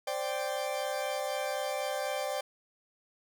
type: chord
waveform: 40% pulse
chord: C suspended second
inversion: none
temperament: equal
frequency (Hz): 523.3 / 587.3 / 784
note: C5 / D5 / G5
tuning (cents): 0 / 0 / 0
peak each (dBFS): -36 / -34 / -36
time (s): 0.07-2.41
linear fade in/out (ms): 5
effects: none